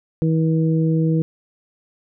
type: harmonic tone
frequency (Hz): 160.7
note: E3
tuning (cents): -44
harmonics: 1 / 2 / 3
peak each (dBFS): -16 / -22 / -26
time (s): 0.22-1.22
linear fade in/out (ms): 0
effects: none